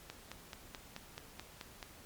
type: click train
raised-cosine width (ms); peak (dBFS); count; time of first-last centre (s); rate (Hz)
0.2; -26; 9; 0.1-1.828; 4.63
effects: pink hiss -56 dBFS RMS until 2.05 s + MP3 96 kbps